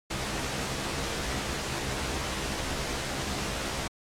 pink noise with comb filter, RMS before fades -32 dBFS, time 0.1-3.88 s, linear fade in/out 10 ms, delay 15 ms, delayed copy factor +0.8, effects low-pass 8000 Hz 12 dB/octave + AAC 64 kbps

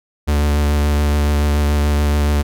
45% pulse tone with vibrato, 73.42 Hz, D2, in tune, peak -13 dBFS, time 0.27-2.43 s, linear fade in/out 20 ms, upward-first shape triangle, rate 7 Hz, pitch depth 23 cents each way, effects none

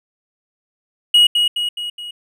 triangle tone with echo, 2899 Hz, F#7, 36 cents flat, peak -6 dBFS, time 1.14-1.27 s, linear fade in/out 5 ms, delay 210 ms, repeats 4, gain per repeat -5 dB, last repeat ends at 2.11 s, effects none

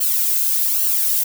violet noise with flanger, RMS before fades -18 dBFS, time 0-1.24 s, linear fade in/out 10 ms, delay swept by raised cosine 0.68 to 1.98 ms, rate 1.2 Hz, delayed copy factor +0.9, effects none

